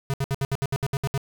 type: tone bursts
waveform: square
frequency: 137.2 Hz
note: C#3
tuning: 17 cents flat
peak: -23 dBFS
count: 11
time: 0.1-1.177 s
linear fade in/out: 0 ms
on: 37 ms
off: 67 ms
effects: none